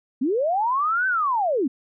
sine linear two-way sweep, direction up then down, 232.1 to 1554 to 232.1 Hz, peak -19 dBFS, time 0.21-1.68 s, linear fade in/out 10 ms, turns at 1.07 s, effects none

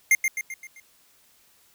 square tone with echo, 2111 Hz, C7, 15 cents sharp, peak -15 dBFS, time 0.11-0.15 s, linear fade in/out 2 ms, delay 130 ms, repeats 5, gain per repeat -6 dB, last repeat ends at 0.8 s, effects white hiss -60 dBFS RMS until 1.74 s

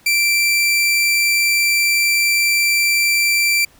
sawtooth tone, 2347 Hz, D7, 2 cents flat, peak -10 dBFS, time 0.06-3.65 s, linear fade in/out 5 ms, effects pink hiss -51 dBFS RMS until 3.79 s

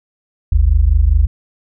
sine tone pair together, 50.06 / 75 Hz, G1 / D2, +37 / +37 cents, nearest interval perfect fifth, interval 700 cents, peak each -11 dBFS, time 0.52-1.27 s, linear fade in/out 5 ms, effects none

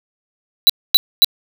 square tone bursts, 3951 Hz, B7, in tune, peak -6 dBFS, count 3, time 0.67-1.245 s, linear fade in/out 0 ms, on 25 ms, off 250 ms, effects none

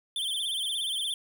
square tone with vibrato, 3322 Hz, G#7, in tune, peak -29 dBFS, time 0.16-1.14 s, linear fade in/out 2 ms, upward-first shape sine, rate 17 Hz, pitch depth 130 cents each way, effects 10-bit

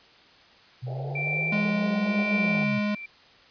sine linear two-way sweep, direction up then down, 123.47 to 204.9 to 123.47 Hz, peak -30 dBFS, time 0.82-2.8 s, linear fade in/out 20 ms, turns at 2.29 s
white band-pass noise, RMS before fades -39 dBFS, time 0.86-2.65 s, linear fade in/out 20 ms, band 350 to 800 Hz, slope 96 dB/octave
sine tone with tremolo, 2349 Hz, D7, in tune, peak -25 dBFS, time 1.15-3.06 s, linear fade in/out 5 ms, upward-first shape sine, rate 0.97 Hz, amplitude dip 75%
square tone, 207.7 Hz, G#3, in tune, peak -25 dBFS, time 1.52-2.95 s, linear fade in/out 5 ms
effects white hiss -54 dBFS RMS until 3.5 s + resampled to 11025 Hz

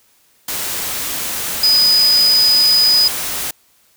sine tone in noise, 4978 Hz, D#8, in tune, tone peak -9 dBFS, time 1.63-3.08 s, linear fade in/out 5 ms, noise white, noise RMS -22 dBFS, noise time 0.48-3.51 s, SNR +10 dB, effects white hiss -55 dBFS RMS until 3.96 s

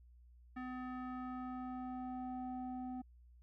square tone with low-pass filter sweep, 253.4 Hz, B3, 45 cents sharp, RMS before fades -44 dBFS, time 0.56-3.02 s, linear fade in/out 10 ms, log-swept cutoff 1700 to 620 Hz, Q 2.4, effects added 60 Hz sine -59 dBFS peak until 3.42 s

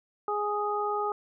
harmonic tone, 415.3 Hz, G#4, in tune, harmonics 1 / 2 / 3, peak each -31 / -31 / -31 dBFS, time 0.28-1.12 s, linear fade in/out 2 ms, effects none

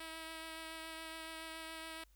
5% pulse tone with vibrato, 322.4 Hz, E4, 38 cents flat, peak -34 dBFS, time 0-2.04 s, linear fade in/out 5 ms, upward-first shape triangle, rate 7.1 Hz, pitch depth 16 cents each way, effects added 50 Hz sine -64 dBFS peak until 2.15 s + white hiss -75 dBFS RMS until 2.15 s

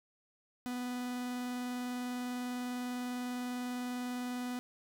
45% pulse tone with vibrato, 247.5 Hz, B3, 4 cents sharp, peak -36 dBFS, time 0.66-4.59 s, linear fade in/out 0 ms, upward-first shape triangle, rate 20 Hz, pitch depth 19 cents each way, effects none

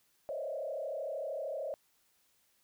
sine tone with frequency modulation, 587.3 Hz, D5, in tune, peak -35 dBFS, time 0.29-1.74 s, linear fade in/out 0 ms, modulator 33.1 Hz, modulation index 2, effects white hiss -72 dBFS RMS until 2.63 s

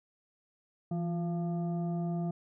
sine tone with frequency modulation, 168.5 Hz, E3, 38 cents sharp, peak -30 dBFS, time 0.91-2.31 s, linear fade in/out 5 ms, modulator 520 Hz, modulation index 0.57, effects none

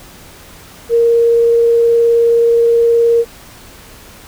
sine tone with vibrato, 466.2 Hz, A#4, in tune, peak -7 dBFS, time 0.89-3.25 s, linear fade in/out 50 ms, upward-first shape triangle, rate 19 Hz, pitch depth 9 cents each way, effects pink hiss -38 dBFS RMS until 4.27 s

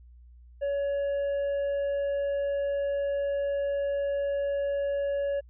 triangle tone, 563 Hz, C#5, 27 cents sharp, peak -24 dBFS, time 0.61-5.41 s, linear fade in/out 20 ms, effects added 60 Hz sine -49 dBFS peak until 5.49 s + resampled to 8000 Hz

